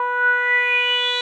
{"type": "tone with low-pass filter sweep", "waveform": "10% pulse", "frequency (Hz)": 491.2, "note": "B4", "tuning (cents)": -9, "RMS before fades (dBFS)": -19, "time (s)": [0, 1.21], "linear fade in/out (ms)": 2, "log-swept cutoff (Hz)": [1100, 4000], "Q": 8.5, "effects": []}